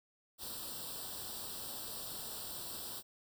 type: noise with comb filter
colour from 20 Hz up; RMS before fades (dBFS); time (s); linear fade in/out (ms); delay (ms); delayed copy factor
white; -44; 0.38-3.03; 50; 0.23; +0.85
effects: none